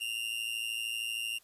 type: tone with amplitude modulation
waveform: 45% pulse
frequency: 2794 Hz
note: F7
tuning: in tune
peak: -30 dBFS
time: 0-1.39 s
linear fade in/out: 20 ms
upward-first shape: sine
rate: 113 Hz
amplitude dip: 75%
effects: white hiss -64 dBFS RMS until 1.43 s + resampled to 32000 Hz